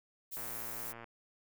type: noise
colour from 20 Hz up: violet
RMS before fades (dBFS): -42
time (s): 0.31-0.93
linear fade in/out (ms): 20
type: click train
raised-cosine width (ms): 0.5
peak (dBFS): -33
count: 79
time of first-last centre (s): 0.37-1.042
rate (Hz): 116
effects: none